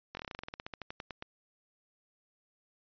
slowing click train, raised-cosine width 0.3 ms, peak -24 dBFS, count 20, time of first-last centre 0.15-1.224 s, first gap 21 ms, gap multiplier 1.1, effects resampled to 11025 Hz

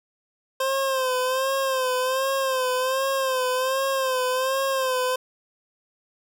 25% pulse tone with vibrato, 523.3 Hz, C5, in tune, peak -18 dBFS, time 0.6-5.16 s, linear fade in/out 5 ms, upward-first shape sine, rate 1.3 Hz, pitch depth 60 cents each way, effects none

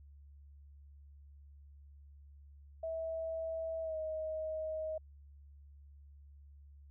sine tone with pitch glide, 650 to 628.9 Hz, E5 to D#5, -24 to +18 cents, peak -36 dBFS, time 2.83-4.98 s, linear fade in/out 5 ms, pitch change -58 cents, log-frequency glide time 3.82-3.97 s, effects added 71 Hz sine -54 dBFS peak until 6.9 s

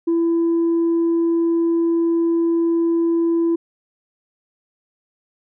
sine tone, 334.8 Hz, E4, 27 cents sharp, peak -13 dBFS, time 0.07-3.56 s, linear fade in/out 10 ms, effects tanh soft clip ceiling -13 dBFS

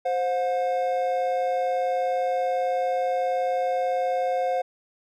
triangle tone pair together, 523.3 / 720.9 Hz, C5 / F#5, 0 / -45 cents, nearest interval tritone, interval 555 cents, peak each -23 dBFS, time 0.05-4.62 s, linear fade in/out 10 ms, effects none

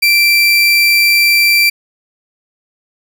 30% pulse tone, 2349 Hz, D7, in tune, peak -5 dBFS, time 0.02-1.7 s, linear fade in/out 10 ms, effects none

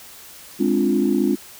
sine chord, D half-diminished seventh, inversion second, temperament equal, 207.7 / 261.6 / 293.7 / 349.2 Hz, Ab3 / C4 / D4 / F4, 0 / 0 / 0 / 0 cents, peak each -21 dBFS, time 0.59-1.36 s, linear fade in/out 20 ms, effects tanh soft clip ceiling -6 dBFS + white hiss -42 dBFS RMS until 1.59 s

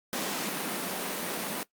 pink high-pass noise, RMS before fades -33 dBFS, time 0.13-1.63 s, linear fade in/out 0 ms, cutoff 170 Hz, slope 48 dB/octave, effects noise-tail reverb RT60 0.1 s tail -19 dB re dry + Opus 48 kbps

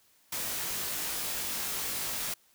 white noise with comb filter, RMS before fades -34 dBFS, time 0.32-2.34 s, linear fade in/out 5 ms, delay 20 ms, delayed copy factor -0.8, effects white hiss -65 dBFS RMS until 2.54 s

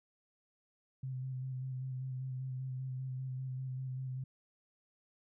sine tone with vibrato, 130 Hz, C3, 11 cents flat, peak -37 dBFS, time 1.03-4.24 s, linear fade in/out 5 ms, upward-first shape square, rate 5.1 Hz, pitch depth 20 cents each way, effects none

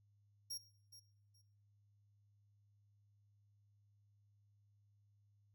sawtooth tone with echo, 5588 Hz, F8, in tune, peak -40 dBFS, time 0.5-0.58 s, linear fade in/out 10 ms, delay 420 ms, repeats 2, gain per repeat -14 dB, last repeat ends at 1.42 s, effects noise-tail reverb RT60 0.6 s tail -17 dB re dry + added 102 Hz sine -70 dBFS peak until 5.54 s

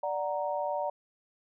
sine chord, D augmented, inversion none, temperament equal, 587.3 / 740 / 932.3 Hz, D5 / F#5 / A#5, 0 / 0 / 0 cents, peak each -32 / -35 / -34 dBFS, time 0.03-0.9 s, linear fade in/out 5 ms, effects none

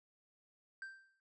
triangle tone with exponential decay, 1568 Hz, G6, in tune, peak -40 dBFS, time 0.82-1.2 s, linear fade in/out 1 ms, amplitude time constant 82 ms, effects noise-tail reverb RT60 0.1 s tail -18 dB re dry + resampled to 22050 Hz

